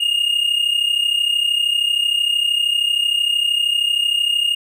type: tone pair together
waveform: triangle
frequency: 2815 / 2848 Hz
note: F7 / F7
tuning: +13 / +33 cents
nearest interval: unison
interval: 20 cents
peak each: -19 / -15 dBFS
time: 0-4.55 s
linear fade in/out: 10 ms
effects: none